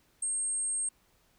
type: tone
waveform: sine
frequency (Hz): 8500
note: C9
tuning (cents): +26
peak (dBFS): -29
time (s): 0.22-0.89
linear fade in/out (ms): 5
effects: pink hiss -68 dBFS RMS until 1.38 s